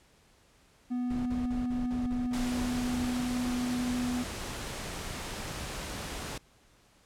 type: tone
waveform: triangle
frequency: 246.9 Hz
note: B3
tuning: in tune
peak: -27 dBFS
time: 0.9-4.24 s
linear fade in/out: 20 ms
type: noise bursts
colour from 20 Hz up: brown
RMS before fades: -39 dBFS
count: 10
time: 1.1-3.069 s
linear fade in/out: 5 ms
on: 160 ms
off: 41 ms
type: noise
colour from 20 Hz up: pink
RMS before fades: -38 dBFS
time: 2.33-6.38 s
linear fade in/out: 5 ms
effects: pink hiss -63 dBFS RMS until 7.05 s + low-pass 10000 Hz 12 dB/octave